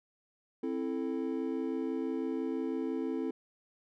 triangle chord, A minor, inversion first, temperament just, 264 / 330 / 440 Hz, C4 / E4 / A4, +16 / +2 / 0 cents, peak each -33 / -34 / -36 dBFS, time 0.63-3.31 s, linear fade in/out 5 ms, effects none

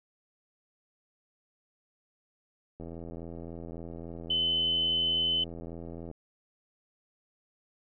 click train, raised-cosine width 2 ms, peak -29 dBFS, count 278, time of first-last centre 2.8-6.113 s, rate 83.6 Hz
sine tone, 3036 Hz, F#7, 44 cents sharp, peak -25 dBFS, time 4.3-5.44 s, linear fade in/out 5 ms
effects none

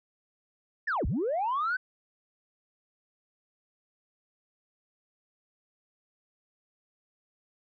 sine linear two-way sweep, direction down then up, 1867 to 37.05 to 1548 Hz, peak -25 dBFS, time 0.87-1.77 s, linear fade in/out 10 ms, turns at 1.06 s, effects tanh soft clip ceiling -23 dBFS

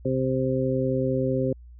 harmonic tone, 130.81 Hz, C3, in tune, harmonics 1 / 2 / 3 / 4, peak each -27 / -27 / -28 / -27 dBFS, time 0.05-1.53 s, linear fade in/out 5 ms, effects added 60 Hz sine -43 dBFS peak until 1.79 s

